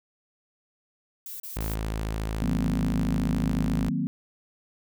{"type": "noise bursts", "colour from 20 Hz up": "violet", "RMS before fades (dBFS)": -38, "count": 3, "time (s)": [1.26, 1.746], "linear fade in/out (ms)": 2, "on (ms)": 140, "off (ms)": 33}
{"type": "tone", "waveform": "sawtooth", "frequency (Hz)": 54, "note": "A1", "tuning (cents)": -32, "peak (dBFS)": -24, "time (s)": [1.56, 3.9], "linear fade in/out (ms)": 10}
{"type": "chord", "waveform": "sine", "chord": "C half-diminished seventh", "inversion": "first", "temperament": "equal", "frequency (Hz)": [155.56, 185, 233.1, 261.6], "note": ["Eb3", "Gb3", "Bb3", "C4"], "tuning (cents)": [0, 0, 0, 0], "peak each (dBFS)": -30, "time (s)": [2.42, 4.07], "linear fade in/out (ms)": 0}
{"effects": []}